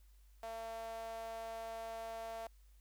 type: tone with high-pass filter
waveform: sawtooth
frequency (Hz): 226.2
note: A3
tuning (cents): +48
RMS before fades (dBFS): -45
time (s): 0.43-2.47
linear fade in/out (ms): 0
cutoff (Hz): 670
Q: 4.9
effects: added 50 Hz sine -60 dBFS peak until 2.8 s + white hiss -75 dBFS RMS until 2.8 s